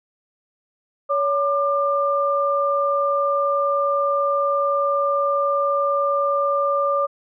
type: tone pair together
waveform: sine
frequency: 564 / 1195.1 Hz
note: C#5 / D6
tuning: +30 / +30 cents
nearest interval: octave + minor second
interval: 1300 cents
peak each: -20 dBFS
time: 1.09-7.07 s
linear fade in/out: 20 ms
effects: none